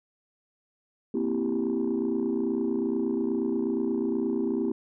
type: chord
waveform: sine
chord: C dominant seventh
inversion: third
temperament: equal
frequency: 233.1 / 261.6 / 329.6 / 392 Hz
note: Bb3 / C4 / E4 / G4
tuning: 0 / 0 / 0 / 0 cents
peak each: -29 dBFS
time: 1.14-4.72 s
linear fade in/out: 5 ms
effects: tanh soft clip ceiling -19 dBFS